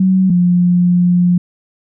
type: tone pair in turn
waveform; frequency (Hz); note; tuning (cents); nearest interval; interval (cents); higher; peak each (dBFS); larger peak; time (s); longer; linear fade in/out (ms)
sine; 187.9 / 177.2; F#3 / F3; +27 / +25; minor second; 102; first; -8; neither; 0-0.3 / 0.3-1.38; second; 5
effects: none